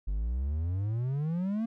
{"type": "exponential sweep", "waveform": "triangle", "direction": "up", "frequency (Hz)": [47.03, 233.1], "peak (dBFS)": -26, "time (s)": [0.07, 1.66], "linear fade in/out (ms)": 10, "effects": []}